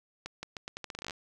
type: accelerating click train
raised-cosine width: 0.2 ms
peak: -21 dBFS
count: 15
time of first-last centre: 0.26-1.108 s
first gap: 170 ms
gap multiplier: 0.81
effects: none